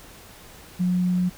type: tone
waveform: sine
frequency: 180.4 Hz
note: F#3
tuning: 44 cents flat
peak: -19 dBFS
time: 0.79-1.3 s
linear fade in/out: 20 ms
effects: pink hiss -46 dBFS RMS until 1.37 s